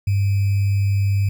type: tone with sample-and-hold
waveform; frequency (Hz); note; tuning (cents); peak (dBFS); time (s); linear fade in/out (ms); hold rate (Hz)
sine; 99.3; G2; +23; -15; 0.07-1.29; 5; 2450
effects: none